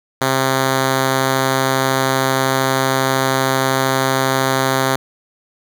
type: tone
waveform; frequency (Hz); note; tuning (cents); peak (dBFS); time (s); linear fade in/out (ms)
5% pulse; 132.8; C3; +26; -3; 0.21-4.96; 5
effects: none